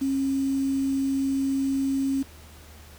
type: tone with quantisation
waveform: sine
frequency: 271.2 Hz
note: C#4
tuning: 38 cents flat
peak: -22 dBFS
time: 0.01-2.23 s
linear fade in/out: 10 ms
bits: 7
effects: added 76 Hz sine -47 dBFS peak until 2.98 s + pink hiss -50 dBFS RMS until 2.98 s